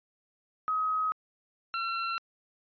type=tone pair in turn; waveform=sine / sawtooth; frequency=1267 / 1356.8 Hz; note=D#6 / E6; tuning=+31 / +50 cents; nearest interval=minor second; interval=119 cents; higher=second; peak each=-26 dBFS; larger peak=neither; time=0.68-1.12 / 1.74-2.18 s; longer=neither; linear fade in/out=0 ms; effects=resampled to 11025 Hz